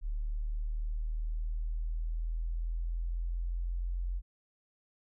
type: linear sweep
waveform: sine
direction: up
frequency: 37.13 to 44.21 Hz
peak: -31 dBFS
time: 0.01-4.22 s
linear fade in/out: 50 ms
effects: none